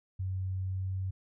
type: tone with pitch glide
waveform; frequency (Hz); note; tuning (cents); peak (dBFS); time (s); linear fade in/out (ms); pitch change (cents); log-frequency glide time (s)
sine; 94 to 94.6; F#2 to F#2; +28 to +39; -31; 0.19-1.11; 10; +11; 0.64-0.91
effects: none